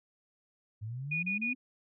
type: exponential sweep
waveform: sine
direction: up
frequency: 102.7 to 261.6 Hz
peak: -36 dBFS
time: 0.81-1.55 s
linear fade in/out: 20 ms
type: tone bursts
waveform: sine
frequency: 2456 Hz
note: D#7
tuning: 23 cents flat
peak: -30 dBFS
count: 3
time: 1.11-1.534 s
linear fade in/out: 10 ms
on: 120 ms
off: 32 ms
effects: none